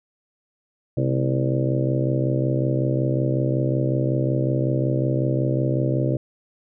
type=harmonic tone with a mistuned harmonic; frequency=65.41 Hz; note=C2; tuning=in tune; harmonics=2 / 3 / 4 / 5 / 6 / 7 / 8 / 9; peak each=-21 / -34 / -30 / -26 / -32 / -33 / -30 / -30 dBFS; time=0.97-6.17 s; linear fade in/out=5 ms; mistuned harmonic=3; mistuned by=+140 cents; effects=none